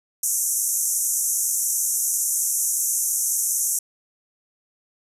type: band-pass noise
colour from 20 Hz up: pink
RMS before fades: -23 dBFS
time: 0.23-3.79 s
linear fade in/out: 5 ms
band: 5900 to 13000 Hz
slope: 96 dB/octave
effects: none